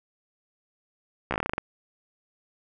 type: slowing click train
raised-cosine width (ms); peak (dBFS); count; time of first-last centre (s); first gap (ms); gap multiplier
0.5; -11; 11; 1.31-1.581; 14; 1.14
effects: none